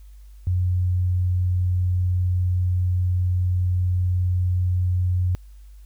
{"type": "tone", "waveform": "sine", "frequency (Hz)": 90.5, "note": "F#2", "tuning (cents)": -38, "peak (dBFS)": -18, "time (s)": [0.47, 5.35], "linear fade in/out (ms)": 0, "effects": ["added 50 Hz sine -41 dBFS peak until 5.85 s", "white hiss -63 dBFS RMS until 5.85 s"]}